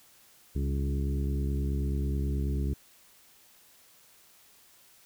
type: harmonic tone with a mistuned harmonic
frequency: 69.3 Hz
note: C#2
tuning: in tune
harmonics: 1 / 2 / 3 / 4 / 5 / 6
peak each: -28 / -34 / -38 / -40 / -42 / -44 dBFS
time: 0.55-2.74 s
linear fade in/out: 10 ms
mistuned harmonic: 3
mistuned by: -36 cents
effects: white hiss -59 dBFS RMS until 5.05 s